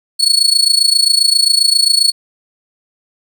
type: tone with amplitude modulation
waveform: 35% pulse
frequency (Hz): 4400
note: C#8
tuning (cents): -14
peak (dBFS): -4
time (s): 0.19-2.12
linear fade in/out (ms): 20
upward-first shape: sine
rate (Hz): 27.5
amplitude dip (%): 85
effects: none